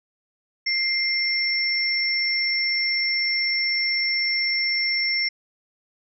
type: tone pair together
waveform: sine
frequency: 2100 / 5418 Hz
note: C7 / E8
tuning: +6 / +47 cents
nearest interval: octave + major third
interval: 1641 cents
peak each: -23 dBFS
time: 0.66-5.29 s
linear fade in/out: 10 ms
effects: none